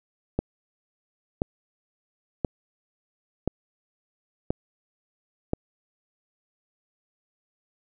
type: click train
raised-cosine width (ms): 2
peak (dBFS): -10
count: 6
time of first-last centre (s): 0.39-5.534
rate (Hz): 0.972
effects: none